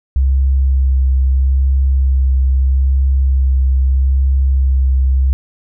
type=tone with vibrato; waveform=sine; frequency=66.3 Hz; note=C2; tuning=23 cents sharp; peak=-9 dBFS; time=0.16-5.33 s; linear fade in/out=0 ms; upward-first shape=sine; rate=0.78 Hz; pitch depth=17 cents each way; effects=none